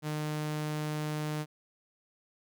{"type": "tone", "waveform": "sawtooth", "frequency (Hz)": 152, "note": "D#3", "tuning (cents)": -40, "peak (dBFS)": -28, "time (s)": [0.02, 1.46], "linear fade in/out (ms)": 50, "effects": []}